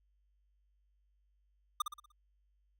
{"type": "tone with echo", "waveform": "square", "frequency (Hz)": 1208, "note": "D6", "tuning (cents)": 48, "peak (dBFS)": -29, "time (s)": [1.8, 1.82], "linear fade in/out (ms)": 5, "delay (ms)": 60, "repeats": 5, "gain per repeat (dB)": -7, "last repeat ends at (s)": 2.12, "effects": ["added 50 Hz sine -70 dBFS peak until 2.79 s"]}